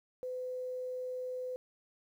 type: tone with quantisation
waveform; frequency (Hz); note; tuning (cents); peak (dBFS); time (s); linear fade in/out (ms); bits
sine; 506; B4; +42; -36; 0.23-1.56; 0; 11
effects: none